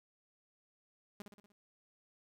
sawtooth tone with echo, 205 Hz, G#3, 22 cents flat, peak -40 dBFS, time 1.2-1.22 s, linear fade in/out 0 ms, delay 60 ms, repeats 5, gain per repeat -5 dB, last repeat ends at 1.52 s, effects none

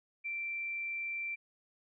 sine tone, 2349 Hz, D7, in tune, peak -35 dBFS, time 0.24-1.36 s, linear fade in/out 20 ms, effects none

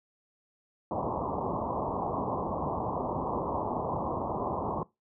white low-pass noise, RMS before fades -32 dBFS, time 0.91-4.83 s, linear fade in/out 2 ms, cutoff 1100 Hz, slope 96 dB/octave, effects noise-tail reverb RT60 0.2 s tail -20 dB re dry + high-pass 60 Hz 12 dB/octave

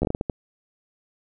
slowing click train, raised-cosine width 2 ms, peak -11 dBFS, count 8, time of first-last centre 0.02-0.298 s, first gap 12 ms, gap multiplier 1.39, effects none

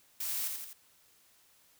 blue noise with echo, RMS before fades -36 dBFS, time 0.2-0.48 s, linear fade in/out 5 ms, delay 84 ms, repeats 3, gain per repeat -4 dB, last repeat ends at 0.732 s, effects white hiss -65 dBFS RMS until 1.79 s

